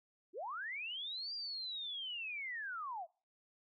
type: linear two-way sweep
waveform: sine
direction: up then down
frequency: 302 to 4815 to 621 Hz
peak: -40 dBFS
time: 0.33-3.07 s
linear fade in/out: 50 ms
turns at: 1.34 s
effects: noise-tail reverb RT60 0.4 s tail -26 dB re dry

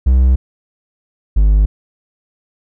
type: tone pair in turn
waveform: triangle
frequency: 64.2 / 50.91 Hz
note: C2 / G#1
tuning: -32 / -34 cents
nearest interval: major third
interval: 402 cents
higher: first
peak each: -5 dBFS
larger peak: neither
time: 0.06-0.36 / 1.36-1.66 s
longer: neither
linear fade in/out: 10 ms
effects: none

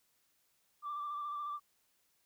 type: tone with vibrato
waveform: sine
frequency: 1174.7 Hz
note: D6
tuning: in tune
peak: -36 dBFS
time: 0.82-1.6 s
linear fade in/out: 50 ms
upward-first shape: square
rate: 14 Hz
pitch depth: 23 cents each way
effects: tanh soft clip ceiling -34 dBFS + white hiss -75 dBFS RMS until 2.25 s

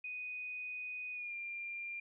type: tone with pitch glide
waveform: sine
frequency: 2489 to 2389 Hz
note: D#7 to D7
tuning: 0 to +29 cents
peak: -40 dBFS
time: 0.04-2 s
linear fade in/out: 5 ms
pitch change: -71 cents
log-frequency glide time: 1.12-1.35 s
effects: none

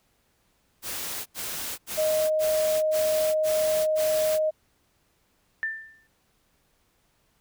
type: noise bursts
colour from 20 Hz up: white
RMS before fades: -33 dBFS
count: 7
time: 0.82-4.392 s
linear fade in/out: 50 ms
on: 440 ms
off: 82 ms
type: tone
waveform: sine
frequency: 622.3 Hz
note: D#5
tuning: in tune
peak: -21 dBFS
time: 1.97-4.51 s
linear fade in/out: 20 ms
type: tone with exponential decay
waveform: sine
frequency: 1781 Hz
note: A6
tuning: 21 cents sharp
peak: -23 dBFS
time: 5.63-6.07 s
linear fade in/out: 0 ms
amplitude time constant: 94 ms
effects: pink hiss -68 dBFS RMS until 7.4 s

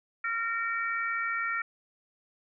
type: harmonic tone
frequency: 459.2 Hz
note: A#4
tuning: 26 cents flat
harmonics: 3 / 4 / 5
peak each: -31 / -33 / -35 dBFS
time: 0.24-1.62 s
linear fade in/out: 5 ms
effects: none

